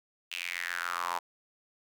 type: tone with high-pass filter sweep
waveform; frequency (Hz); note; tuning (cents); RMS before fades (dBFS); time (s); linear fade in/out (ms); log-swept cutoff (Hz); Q
sawtooth; 87.31; F2; 0; -35; 0.31-1.19; 10; 2800 to 910; 5.1
effects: none